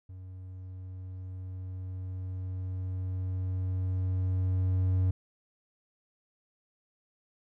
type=tone with level ramp; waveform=triangle; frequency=92.8 Hz; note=F#2; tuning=6 cents sharp; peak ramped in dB=-40 to -21 dBFS; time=0.09-5.11 s; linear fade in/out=5 ms; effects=none